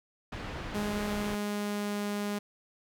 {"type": "low-pass noise", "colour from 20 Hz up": "pink", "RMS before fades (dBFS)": -39, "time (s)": [0.32, 1.35], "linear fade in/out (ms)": 5, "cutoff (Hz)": 3000, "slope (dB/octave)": 12}
{"type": "tone with pitch glide", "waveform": "sawtooth", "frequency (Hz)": [207.7, 205.4], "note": ["G#3", "G#3"], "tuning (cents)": [0, -19], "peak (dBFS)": -27, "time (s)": [0.74, 2.39], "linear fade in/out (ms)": 10, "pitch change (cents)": -19, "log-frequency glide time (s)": [0.9, 2.06]}
{"effects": []}